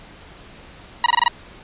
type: tone bursts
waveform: sawtooth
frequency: 957 Hz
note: A#5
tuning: 45 cents sharp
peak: -8 dBFS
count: 6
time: 1.04-1.281 s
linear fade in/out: 2 ms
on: 21 ms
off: 23 ms
effects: pink hiss -43 dBFS RMS until 1.63 s + resampled to 8000 Hz